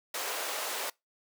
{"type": "high-pass noise", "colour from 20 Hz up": "pink", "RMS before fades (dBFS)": -35, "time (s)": [0.14, 0.9], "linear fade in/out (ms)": 5, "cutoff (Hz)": 460, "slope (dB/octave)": 24, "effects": ["noise-tail reverb RT60 0.2 s tail -25 dB re dry"]}